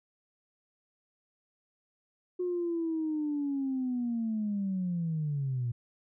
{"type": "linear sweep", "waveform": "sine", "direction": "down", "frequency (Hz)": [362.9, 116.54], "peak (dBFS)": -28, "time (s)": [2.39, 5.72], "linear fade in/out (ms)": 10, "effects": ["tanh soft clip ceiling -24 dBFS"]}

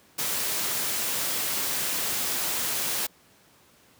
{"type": "noise", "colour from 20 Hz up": "white", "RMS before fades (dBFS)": -28, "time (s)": [0.18, 3.07], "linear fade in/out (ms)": 10, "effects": ["pink hiss -58 dBFS RMS until 3.99 s", "high-pass 100 Hz 12 dB/octave"]}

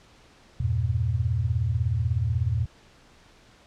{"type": "chord", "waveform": "sine", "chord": "E diminished", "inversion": "none", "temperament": "just", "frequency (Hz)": [82.41, 98.89, 118.67], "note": ["E2", "G2", "Bb2"], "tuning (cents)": [0, 16, 31], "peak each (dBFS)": [-27, -28, -25], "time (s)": [0.6, 2.66], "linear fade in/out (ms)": 5, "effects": ["pink hiss -55 dBFS RMS until 3.66 s", "low-pass 6000 Hz 12 dB/octave"]}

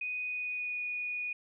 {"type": "tone with pitch glide", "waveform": "sine", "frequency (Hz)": [2489, 2463], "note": ["D#7", "D#7"], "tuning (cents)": [0, -18], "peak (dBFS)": -33, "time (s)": [0.01, 1.33], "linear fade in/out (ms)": 5, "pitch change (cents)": -18, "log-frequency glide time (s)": [0.24, 0.81], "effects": []}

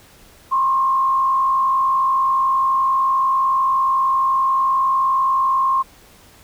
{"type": "tone with frequency modulation", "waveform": "sine", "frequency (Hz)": 1067, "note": "C6", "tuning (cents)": 34, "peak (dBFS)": -14, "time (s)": [0.51, 5.83], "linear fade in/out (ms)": 20, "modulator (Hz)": 51.3, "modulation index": 0.55, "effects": ["pink hiss -48 dBFS RMS until 6.43 s"]}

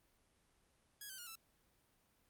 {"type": "tone with pitch steps", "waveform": "5% pulse", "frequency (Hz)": [1661.2, 1541, 1429.5, 1326.1], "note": ["G#6", "G6", "F6", "E6"], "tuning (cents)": [0, -30, 40, 10], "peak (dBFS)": -38, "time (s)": [1.01, 1.354], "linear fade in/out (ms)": 2, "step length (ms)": 86, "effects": ["pink hiss -75 dBFS RMS until 2.29 s", "Opus 32 kbps"]}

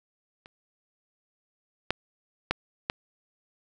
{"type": "clicks", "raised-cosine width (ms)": 0.3, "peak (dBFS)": [-30, -8, -8, -10], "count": 4, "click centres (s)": [0.459, 1.906, 2.51, 2.899], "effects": []}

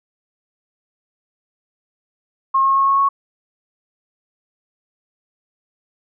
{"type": "tone with pitch steps", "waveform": "sine", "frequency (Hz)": [1077, 1083.9, 1090.8, 1097.7, 1104.7], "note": ["C6", "C#6", "C#6", "C#6", "C#6"], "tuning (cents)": [50, -39, -28, -17, -6], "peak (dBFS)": -12, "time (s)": [2.54, 3.09], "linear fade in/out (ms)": 10, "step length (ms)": 110, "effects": []}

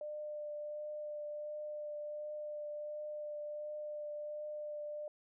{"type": "tone with vibrato", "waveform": "sine", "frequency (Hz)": 598, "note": "D5", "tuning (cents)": 31, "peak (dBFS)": -40, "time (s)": [0.01, 5.08], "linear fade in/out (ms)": 2, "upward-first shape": "triangle", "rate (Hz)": 1.4, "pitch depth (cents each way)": 13, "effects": []}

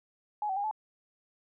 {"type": "tone with pitch steps", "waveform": "sine", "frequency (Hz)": [840, 763, 811, 863], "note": ["G#5", "G5", "G#5", "A5"], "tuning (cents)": [19, -47, -41, -34], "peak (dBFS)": -29, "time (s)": [0.42, 0.712], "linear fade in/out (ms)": 2, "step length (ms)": 73, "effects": []}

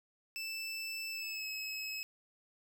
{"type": "tone with pitch glide", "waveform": "25% pulse", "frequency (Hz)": [2645, 2573], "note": ["E7", "E7"], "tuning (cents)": [5, -43], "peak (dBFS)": -35, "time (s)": [0.36, 2.03], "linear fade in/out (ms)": 0, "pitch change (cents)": -48, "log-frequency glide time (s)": [1.11, 1.47], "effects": []}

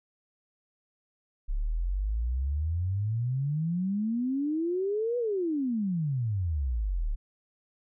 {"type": "exponential two-way sweep", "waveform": "sine", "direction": "up then down", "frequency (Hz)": [33.6, 493.9, 33.6], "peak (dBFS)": -26, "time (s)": [1.48, 7.16], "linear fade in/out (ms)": 20, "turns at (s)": 5.18, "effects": []}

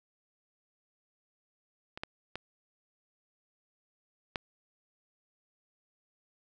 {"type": "clicks", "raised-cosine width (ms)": 0.3, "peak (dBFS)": [-25, -19, -21, -16], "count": 4, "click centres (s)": [1.975, 2.035, 2.356, 4.358], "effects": []}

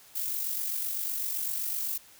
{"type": "noise with amplitude modulation", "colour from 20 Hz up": "violet", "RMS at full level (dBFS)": -30, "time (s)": [0.15, 1.98], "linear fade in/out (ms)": 10, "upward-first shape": "sine", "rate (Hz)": 47.8, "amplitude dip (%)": 45, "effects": ["white hiss -55 dBFS RMS until 2.19 s"]}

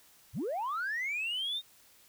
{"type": "linear sweep", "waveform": "sine", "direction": "up", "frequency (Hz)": [69.1, 3729], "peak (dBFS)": -30, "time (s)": [0.33, 1.62], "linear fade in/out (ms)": 50, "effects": ["tanh soft clip ceiling -29 dBFS", "white hiss -61 dBFS RMS until 2.08 s"]}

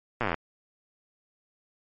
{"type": "slowing click train", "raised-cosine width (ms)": 0.5, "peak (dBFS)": -12, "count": 14, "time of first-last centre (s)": [0.21, 0.343], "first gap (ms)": 8, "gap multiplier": 1.04, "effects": ["MP3 32 kbps"]}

